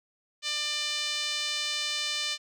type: tone with band-pass filter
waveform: 5% pulse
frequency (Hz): 596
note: D5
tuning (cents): +25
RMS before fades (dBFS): -31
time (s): 0.42-2.38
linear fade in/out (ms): 50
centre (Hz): 3600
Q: 1.1
effects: none